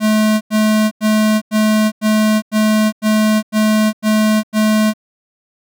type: tone bursts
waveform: square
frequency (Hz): 215.4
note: A3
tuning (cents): -37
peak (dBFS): -11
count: 10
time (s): 0-4.937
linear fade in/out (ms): 50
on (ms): 410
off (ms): 93
effects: none